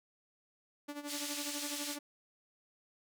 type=tone with tremolo; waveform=sawtooth; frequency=290.9 Hz; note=D4; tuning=16 cents flat; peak=-35 dBFS; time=0.88-1.99 s; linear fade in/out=10 ms; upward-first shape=sine; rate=12 Hz; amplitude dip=75%
type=band-pass noise; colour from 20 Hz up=white; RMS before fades=-41 dBFS; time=1.06-1.98 s; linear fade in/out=50 ms; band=2400 to 7800 Hz; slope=12 dB/octave
effects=none